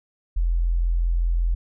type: tone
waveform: sine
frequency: 42.66 Hz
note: F1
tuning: 40 cents flat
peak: -18 dBFS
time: 0.36-1.55 s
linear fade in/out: 10 ms
effects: none